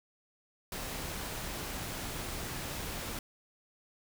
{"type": "noise", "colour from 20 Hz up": "pink", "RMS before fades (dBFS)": -39, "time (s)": [0.72, 3.19], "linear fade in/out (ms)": 2, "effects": []}